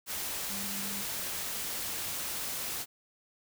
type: tone in noise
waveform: sine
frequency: 198.5 Hz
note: G3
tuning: 22 cents sharp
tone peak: -42 dBFS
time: 0.48-1.05 s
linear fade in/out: 50 ms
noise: white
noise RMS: -36 dBFS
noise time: 0.06-2.86 s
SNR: -9 dB
effects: none